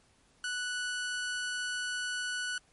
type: tone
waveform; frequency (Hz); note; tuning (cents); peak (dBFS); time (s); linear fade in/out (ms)
sawtooth; 1480; F#6; 0; -29; 0.44-2.58; 2
effects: pink hiss -66 dBFS RMS until 2.72 s + MP3 48 kbps